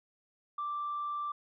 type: tone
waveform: sine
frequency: 1174.7 Hz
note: D6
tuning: in tune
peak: -32 dBFS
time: 0.58-1.32 s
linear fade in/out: 5 ms
effects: tanh soft clip ceiling -29 dBFS